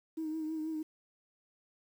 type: tone with vibrato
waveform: sine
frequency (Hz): 315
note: D#4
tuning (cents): +21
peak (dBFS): -33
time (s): 0.17-0.83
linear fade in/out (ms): 10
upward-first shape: triangle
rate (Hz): 6.2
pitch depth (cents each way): 45
effects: tanh soft clip ceiling -30 dBFS + 10-bit